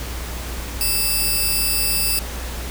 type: tone pair together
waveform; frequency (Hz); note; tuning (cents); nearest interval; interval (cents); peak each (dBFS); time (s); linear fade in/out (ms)
5% pulse; 2637 / 4781; E7 / D8; 0 / +30; minor seventh; 1030; -13; 0.81-2.19; 0
effects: added 60 Hz sine -28 dBFS peak until 2.7 s + pink hiss -32 dBFS RMS until 2.7 s